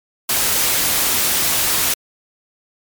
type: noise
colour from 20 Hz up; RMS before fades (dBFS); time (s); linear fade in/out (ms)
white; -17; 0.29-1.94; 5
effects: MP3 96 kbps